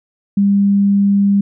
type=tone; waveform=sine; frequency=200 Hz; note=G3; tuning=35 cents sharp; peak=-9 dBFS; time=0.37-1.41 s; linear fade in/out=5 ms; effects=none